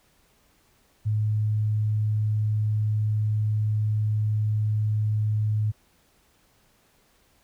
sine tone, 106.9 Hz, A2, 49 cents flat, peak -21 dBFS, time 1.05-5.72 s, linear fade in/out 20 ms, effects pink hiss -63 dBFS RMS until 7.43 s

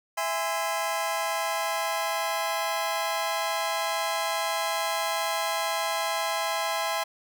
sawtooth chord, E augmented, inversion none, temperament just, 659.3 / 824.1 / 1030.1 Hz, E5 / G#5 / B#5, 0 / -14 / -27 cents, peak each -27 dBFS, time 0.17-7.04 s, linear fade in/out 10 ms, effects none

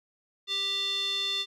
square tone with band-pass filter, 393.8 Hz, G4, 8 cents sharp, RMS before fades -30 dBFS, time 0.47-1.46 s, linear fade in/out 50 ms, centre 3700 Hz, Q 8.9, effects none

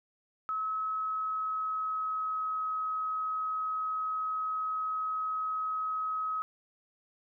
sine tone with pitch glide, 1287 to 1273.7 Hz, E6 to D#6, -42 to +40 cents, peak -30 dBFS, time 0.49-6.42 s, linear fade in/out 0 ms, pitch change -18 cents, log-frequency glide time 0.75-2.73 s, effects none

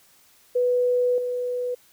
sine tone with level steps, 493.9 Hz, B4, in tune, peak -18 / -24 dBFS, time 0.55-1.75 s, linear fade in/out 10 ms, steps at 1.18 s, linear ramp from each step 2 ms, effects white hiss -57 dBFS RMS until 1.92 s

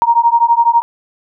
sine beating tone pair, 930 / 942 Hz, A#5 / A#5, -4 / +18 cents, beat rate 12 Hz, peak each -11 dBFS, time 0.02-0.82 s, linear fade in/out 0 ms, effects none

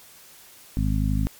harmonic tone, 51.91 Hz, G#1, in tune, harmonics 1 / 2 / 3 / 4 / 5, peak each -23 / -26 / -28 / -29 / -30 dBFS, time 0.77-1.27 s, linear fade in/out 0 ms, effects white hiss -49 dBFS RMS until 1.39 s + MP3 96 kbps

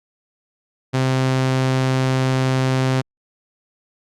sawtooth tone, 130.81 Hz, C3, in tune, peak -12 dBFS, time 0.93-3.02 s, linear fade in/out 20 ms, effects low-pass 7000 Hz 12 dB/octave + Opus 48 kbps

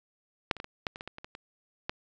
clicks, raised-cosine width 0.3 ms, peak -8 / -27 / -21 / -25 / -14 / -25 / -23 / -23 / -26 / -25 / -27 / -15 dBFS, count 12, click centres 0.512 / 0.567 / 0.601 / 0.644 / 0.868 / 0.959 / 1.009 / 1.076 / 1.184 / 1.245 / 1.351 / 1.895 s, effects resampled to 16000 Hz + 8-bit

